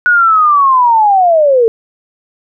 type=linear sweep; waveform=sine; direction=down; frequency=1473 to 440 Hz; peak=-5 dBFS; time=0.06-1.68 s; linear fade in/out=0 ms; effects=none